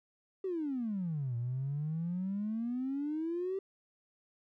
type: exponential two-way sweep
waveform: triangle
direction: down then up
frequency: 392 to 116.54 to 392 Hz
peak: -29 dBFS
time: 0.44-3.59 s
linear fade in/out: 5 ms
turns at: 1.36 s
effects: tanh soft clip ceiling -30 dBFS